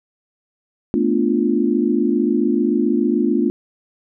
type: chord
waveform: sine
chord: B half-diminished seventh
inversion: third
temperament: equal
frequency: 220 / 246.9 / 293.7 / 349.2 Hz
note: A3 / B3 / D4 / F4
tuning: 0 / 0 / 0 / 0 cents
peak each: -20 dBFS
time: 0.94-3.5 s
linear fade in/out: 0 ms
effects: none